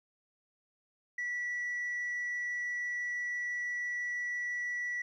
sine tone, 1951 Hz, B6, 22 cents flat, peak -31 dBFS, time 1.18-5.02 s, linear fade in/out 5 ms, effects tanh soft clip ceiling -31 dBFS + 12-bit

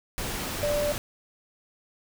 sine tone in noise, 587.3 Hz, D5, in tune, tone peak -24 dBFS, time 0.63-0.92 s, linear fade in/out 0 ms, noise pink, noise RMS -32 dBFS, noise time 0.18-0.98 s, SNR +5 dB, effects none

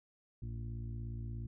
harmonic tone, 57 Hz, A#1, 38 cents flat, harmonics 1 / 2 / 4 / 5 / 6, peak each -43 / -41 / -52 / -58 / -59 dBFS, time 0.42-1.47 s, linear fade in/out 5 ms, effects none

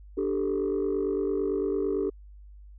sine chord, D suspended fourth, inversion none, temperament just, 293.7 / 391.6 / 440.5 Hz, D4 / G4 / A4, 0 / -2 / +2 cents, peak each -30 / -26 / -29 dBFS, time 0.17-2.1 s, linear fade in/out 10 ms, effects tanh soft clip ceiling -20 dBFS + added 50 Hz sine -45 dBFS peak until 2.78 s

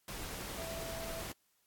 sine tone in noise, 659.3 Hz, E5, in tune, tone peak -43 dBFS, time 0.58-1.22 s, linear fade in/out 2 ms, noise pink, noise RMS -43 dBFS, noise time 0.08-1.32 s, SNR -3 dB, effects white hiss -75 dBFS RMS until 1.66 s + AAC 64 kbps

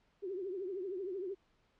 sine tone with vibrato, 377.5 Hz, F#4, 35 cents sharp, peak -37 dBFS, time 0.22-1.35 s, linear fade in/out 20 ms, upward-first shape triangle, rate 13 Hz, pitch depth 150 cents each way, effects pink hiss -73 dBFS RMS until 1.79 s + low-pass 4000 Hz 12 dB/octave

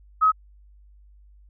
sine tone, 1274 Hz, D#6, 41 cents sharp, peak -14 dBFS, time 0.21-0.32 s, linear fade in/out 20 ms, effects added 50 Hz sine -49 dBFS peak until 1.49 s

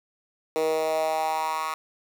10% pulse tone with high-pass filter sweep, 158.1 Hz, D#3, 28 cents sharp, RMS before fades -26 dBFS, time 0.56-1.74 s, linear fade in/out 0 ms, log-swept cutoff 430 to 1200 Hz, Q 4.3, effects none

